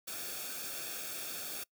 white noise with comb filter, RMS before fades -41 dBFS, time 0.07-1.64 s, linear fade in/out 10 ms, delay 1 ms, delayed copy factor -0.7, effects noise-tail reverb RT60 0.1 s tail -23 dB re dry

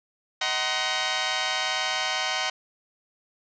10% pulse chord, C half-diminished seventh, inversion first, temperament just, 627.9 / 753.5 / 941.9 / 1046.5 Hz, Eb5 / Gb5 / Bb5 / C6, +16 / +31 / +18 / 0 cents, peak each -24 / -20 / -24 / -23 dBFS, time 0.41-2.5 s, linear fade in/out 5 ms, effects resampled to 16000 Hz + 8-bit

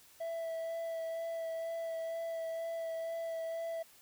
triangle tone with vibrato, 659.3 Hz, E5, in tune, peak -34 dBFS, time 0.2-3.83 s, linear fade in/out 10 ms, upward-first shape sine, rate 2.1 Hz, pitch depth 14 cents each way, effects white hiss -61 dBFS RMS until 4.01 s

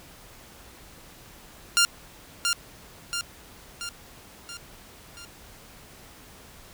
10% pulse tone with echo, 1396.9 Hz, F6, in tune, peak -9 dBFS, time 1.77-1.85 s, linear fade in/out 0 ms, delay 680 ms, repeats 5, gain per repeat -5 dB, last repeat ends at 5.25 s, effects pink hiss -49 dBFS RMS until 6.73 s

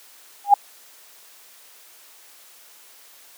sine tone with exponential growth, 811 Hz, G#5, 41 cents flat, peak -4 dBFS, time 0.44-0.54 s, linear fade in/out 5 ms, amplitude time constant 20 ms, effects white hiss -49 dBFS RMS until 3.37 s + high-pass 400 Hz 12 dB/octave

